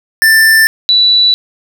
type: tone pair in turn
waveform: square / sine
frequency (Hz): 1776 / 3953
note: A6 / B7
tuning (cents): +16 / +1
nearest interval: octave + major second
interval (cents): 1385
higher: second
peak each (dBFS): -5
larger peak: neither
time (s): 0.22-0.67 / 0.89-1.34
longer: neither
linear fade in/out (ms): 0
effects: none